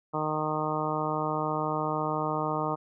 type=harmonic tone; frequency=154 Hz; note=D#3; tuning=17 cents flat; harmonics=1 / 2 / 3 / 4 / 5 / 6 / 7 / 8; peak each=-35 / -35 / -35 / -35 / -35 / -35 / -35 / -35 dBFS; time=0.13-2.76 s; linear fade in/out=20 ms; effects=none